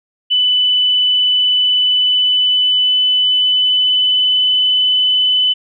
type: tone with pitch glide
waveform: sine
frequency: 2992 to 3009 Hz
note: F#7 to F#7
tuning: +19 to +28 cents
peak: -10 dBFS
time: 0.3-5.54 s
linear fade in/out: 20 ms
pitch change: +9 cents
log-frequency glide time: 1.73-4.45 s
effects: none